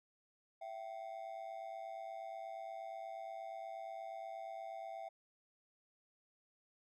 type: ring-modulated tone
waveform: triangle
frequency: 719 Hz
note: F#5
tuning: 50 cents flat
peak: -39 dBFS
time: 0.61-5.09 s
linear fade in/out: 10 ms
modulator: 54.2 Hz
effects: none